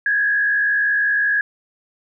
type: tone with frequency modulation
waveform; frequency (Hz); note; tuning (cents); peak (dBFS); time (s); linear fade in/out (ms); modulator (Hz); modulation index
sine; 1665; G#6; +4; -15; 0.06-1.41; 2; 65.6; 0.75
effects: none